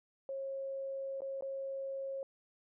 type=tone with dropouts; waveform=sine; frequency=542 Hz; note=C#5; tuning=39 cents flat; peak=-37 dBFS; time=0.29-2.23 s; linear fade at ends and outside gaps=1 ms; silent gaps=1.206-1.219 / 1.409-1.423 s; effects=none